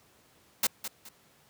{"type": "noise with echo", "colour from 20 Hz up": "white", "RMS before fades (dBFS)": -25, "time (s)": [0.63, 0.67], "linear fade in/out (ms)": 5, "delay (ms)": 210, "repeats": 2, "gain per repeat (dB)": -11, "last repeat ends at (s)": 1.09, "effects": ["pink hiss -62 dBFS RMS until 1.49 s", "high-pass 100 Hz 12 dB/octave"]}